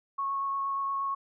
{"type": "tone with vibrato", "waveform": "sine", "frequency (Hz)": 1100, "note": "C#6", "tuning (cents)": -14, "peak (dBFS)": -28, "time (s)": [0.18, 1.15], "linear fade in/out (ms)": 10, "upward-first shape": "sine", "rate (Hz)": 8.5, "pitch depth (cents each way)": 8, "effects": []}